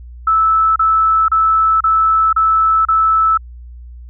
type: tone bursts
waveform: sine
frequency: 1311 Hz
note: E6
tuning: 10 cents flat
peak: -9 dBFS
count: 6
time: 0.27-3.375 s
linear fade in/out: 5 ms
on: 490 ms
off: 33 ms
effects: added 60 Hz sine -31 dBFS peak until 4.09 s